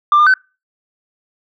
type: tone with pitch steps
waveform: sine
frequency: 1186 / 1205 / 1523 Hz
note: D6 / D6 / F#6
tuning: +17 / +44 / +50 cents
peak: -5 dBFS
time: 0.12-0.339 s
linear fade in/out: 2 ms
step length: 73 ms
effects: noise-tail reverb RT60 0.3 s tail -26 dB re dry + tanh soft clip ceiling -5 dBFS